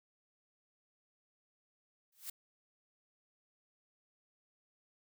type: noise with exponential growth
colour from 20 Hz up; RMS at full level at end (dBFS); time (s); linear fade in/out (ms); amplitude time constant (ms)
blue; -39; 2.12-2.3; 5; 38
effects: none